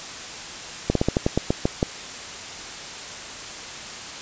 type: slowing click train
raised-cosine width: 2 ms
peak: -5 dBFS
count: 10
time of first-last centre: 0.9-1.828 s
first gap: 53 ms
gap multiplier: 1.16
effects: white hiss -35 dBFS RMS until 4.21 s + resampled to 16000 Hz